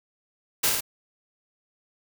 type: noise with echo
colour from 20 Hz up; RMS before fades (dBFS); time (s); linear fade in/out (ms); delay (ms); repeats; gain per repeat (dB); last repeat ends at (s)
white; -22; 0.63-0.7; 10; 54; 2; -3; 0.808
effects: none